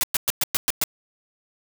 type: noise bursts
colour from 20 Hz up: white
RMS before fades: -21 dBFS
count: 7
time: 0.01-0.838 s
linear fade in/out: 0 ms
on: 24 ms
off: 110 ms
effects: none